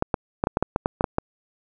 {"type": "clicks", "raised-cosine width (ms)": 1, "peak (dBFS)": -6, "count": 11, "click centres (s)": [0.024, 0.142, 0.439, 0.471, 0.571, 0.626, 0.761, 0.859, 1.009, 1.042, 1.184], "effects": []}